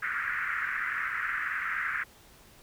white band-pass noise, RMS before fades -32 dBFS, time 0.02-2.04 s, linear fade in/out 10 ms, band 1300 to 2000 Hz, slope 48 dB/octave, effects pink hiss -56 dBFS RMS until 2.62 s

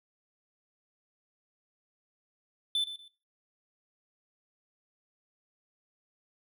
triangle tone with echo, 3520 Hz, A7, in tune, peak -24 dBFS, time 2.75-2.84 s, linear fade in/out 2 ms, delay 120 ms, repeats 2, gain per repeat -12 dB, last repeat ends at 3.08 s, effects noise-tail reverb RT60 0.3 s tail -17 dB re dry

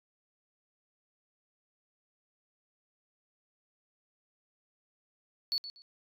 sine tone with echo, 4435 Hz, C#8, in tune, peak -27 dBFS, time 5.52-5.58 s, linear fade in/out 0 ms, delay 120 ms, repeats 2, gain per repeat -13 dB, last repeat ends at 5.82 s, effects tanh soft clip ceiling -25 dBFS

